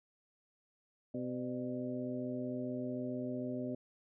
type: harmonic tone with a mistuned harmonic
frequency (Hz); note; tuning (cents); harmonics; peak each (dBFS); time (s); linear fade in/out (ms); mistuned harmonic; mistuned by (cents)
126.7; B2; +45; 1 / 2 / 3 / 4 / 5; -46 / -38 / -45 / -47 / -44; 1.14-3.75; 5; 5; -87
effects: none